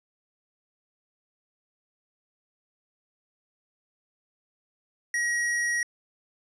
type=tone; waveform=square; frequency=1901 Hz; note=A#6; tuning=33 cents sharp; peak=-25 dBFS; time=5.14-5.83 s; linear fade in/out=2 ms; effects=resampled to 22050 Hz + 11-bit